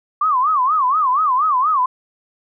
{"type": "tone with vibrato", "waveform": "sine", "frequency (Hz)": 1129, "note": "C#6", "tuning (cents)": 31, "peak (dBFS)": -13, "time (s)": [0.21, 1.86], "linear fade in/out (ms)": 5, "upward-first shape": "sine", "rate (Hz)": 4.2, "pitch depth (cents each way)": 220, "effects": []}